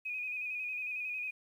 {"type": "tone with vibrato", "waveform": "sine", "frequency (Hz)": 2489, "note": "D#7", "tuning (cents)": 0, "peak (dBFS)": -35, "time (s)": [0.05, 1.31], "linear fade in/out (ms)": 10, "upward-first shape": "square", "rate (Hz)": 11, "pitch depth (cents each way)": 31, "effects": ["11-bit"]}